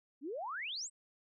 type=exponential sweep; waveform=sine; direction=up; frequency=253.5 to 8470 Hz; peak=-38 dBFS; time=0.21-0.9 s; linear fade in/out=50 ms; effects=none